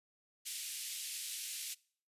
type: band-pass noise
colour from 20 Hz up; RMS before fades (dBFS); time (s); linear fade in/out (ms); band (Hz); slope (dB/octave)
white; -43; 0.45-1.75; 20; 2400 to 12000; 24
effects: noise-tail reverb RT60 0.5 s tail -23 dB re dry + resampled to 32000 Hz